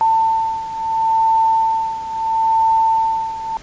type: beating tone pair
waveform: sine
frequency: 894 / 894.74 Hz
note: A5 / A5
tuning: +27 / +29 cents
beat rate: 0.74 Hz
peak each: -15 / -19 dBFS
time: 0.01-3.57 s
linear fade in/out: 0 ms
effects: pink hiss -41 dBFS RMS until 3.62 s + resampled to 16000 Hz